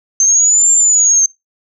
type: linear two-way sweep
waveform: sine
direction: up then down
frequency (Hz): 6260 to 7360 to 6290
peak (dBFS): -7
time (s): 0.2-1.26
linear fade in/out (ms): 2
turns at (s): 0.71
effects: noise-tail reverb RT60 0.2 s tail -24 dB re dry